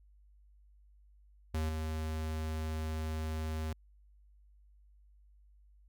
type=tone with level steps; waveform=square; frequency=78.7 Hz; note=D#2; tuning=20 cents sharp; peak=-32 / -35 dBFS; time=1.54-3.73 s; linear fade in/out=5 ms; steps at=1.69 s; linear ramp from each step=2 ms; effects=added 50 Hz sine -59 dBFS peak until 5.88 s